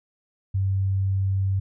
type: tone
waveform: sine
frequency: 96.6 Hz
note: G2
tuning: 25 cents flat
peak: -20 dBFS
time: 0.54-1.6 s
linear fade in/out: 10 ms
effects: none